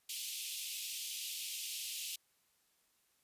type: high-pass noise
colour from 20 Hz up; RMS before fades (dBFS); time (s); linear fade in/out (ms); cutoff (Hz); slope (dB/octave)
pink; -42; 0.09-2.16; 5; 2600; 48
effects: white hiss -75 dBFS RMS until 3.23 s + resampled to 32000 Hz